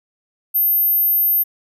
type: tone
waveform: sine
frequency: 13140 Hz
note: G#9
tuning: 20 cents flat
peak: -13 dBFS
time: 0.54-1.44 s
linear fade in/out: 20 ms
effects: none